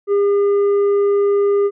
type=tone with tanh clipping; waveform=triangle; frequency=403.7 Hz; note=G#4; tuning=49 cents flat; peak=-13 dBFS; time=0.07-1.71 s; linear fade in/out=50 ms; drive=9 dB; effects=none